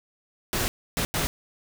pink noise bursts at uneven times, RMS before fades -26 dBFS, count 3, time 0.53-0.68 / 0.97-1.05 / 1.14-1.27 s, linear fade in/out 0 ms, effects none

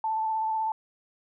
sine tone with vibrato, 880 Hz, A5, in tune, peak -25 dBFS, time 0.04-0.72 s, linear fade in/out 2 ms, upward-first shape sine, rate 16 Hz, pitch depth 17 cents each way, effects none

